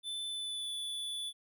square tone with pitch glide, 3520 to 3462 Hz, A7 to A7, 0 to -29 cents, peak -37 dBFS, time 0.03-1.33 s, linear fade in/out 50 ms, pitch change -29 cents, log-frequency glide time 0.27-0.71 s, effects none

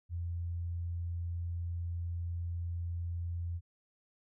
sine tone, 85.8 Hz, F2, 30 cents flat, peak -34 dBFS, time 0.09-3.61 s, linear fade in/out 50 ms, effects none

